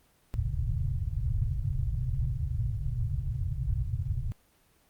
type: low-pass noise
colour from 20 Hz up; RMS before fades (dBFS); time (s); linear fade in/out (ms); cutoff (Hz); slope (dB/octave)
white; -30; 0.34-4.32; 0; 140; 96
effects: pink hiss -65 dBFS RMS until 4.89 s + Opus 24 kbps